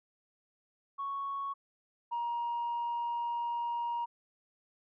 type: tone pair in turn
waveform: sine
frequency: 1108.7 / 945.4 Hz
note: C#6 / A#5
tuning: 0 / +24 cents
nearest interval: minor third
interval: 276 cents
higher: first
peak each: -33 / -30 dBFS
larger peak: second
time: 0.98-1.54 / 2.11-4.06 s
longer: second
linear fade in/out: 20 ms
effects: tanh soft clip ceiling -29 dBFS